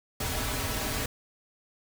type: noise with comb filter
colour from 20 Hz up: pink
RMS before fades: -31 dBFS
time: 0.2-1.06 s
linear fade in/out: 5 ms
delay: 5.7 ms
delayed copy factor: -0.8
effects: none